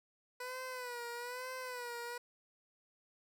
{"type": "tone with vibrato", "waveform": "15% pulse", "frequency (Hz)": 493.9, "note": "B4", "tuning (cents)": 0, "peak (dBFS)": -35, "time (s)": [0.4, 2.18], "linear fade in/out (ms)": 5, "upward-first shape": "sine", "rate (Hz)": 1.1, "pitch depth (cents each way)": 74, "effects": []}